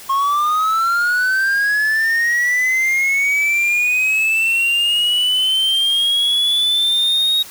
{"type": "linear sweep", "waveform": "triangle", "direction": "up", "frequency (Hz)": [1074, 3776], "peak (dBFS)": -12, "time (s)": [0.09, 7.43], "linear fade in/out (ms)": 10, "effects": ["white hiss -37 dBFS RMS until 7.5 s"]}